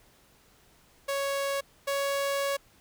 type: tone pair in turn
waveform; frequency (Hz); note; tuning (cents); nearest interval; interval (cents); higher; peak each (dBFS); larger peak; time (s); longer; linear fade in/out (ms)
sawtooth; 555 / 557.5; C#5 / C#5; +2 / +10; unison; 8; second; -24 / -23; second; 1.08-1.61 / 1.87-2.57; second; 10
effects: pink hiss -61 dBFS RMS until 2.8 s